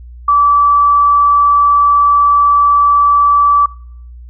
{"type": "tone", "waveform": "sine", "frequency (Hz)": 1156, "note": "D6", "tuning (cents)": -28, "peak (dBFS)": -6, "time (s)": [0.28, 3.66], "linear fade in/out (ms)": 5, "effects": ["noise-tail reverb RT60 0.6 s tail -23 dB re dry", "added 60 Hz sine -30 dBFS peak until 4.29 s"]}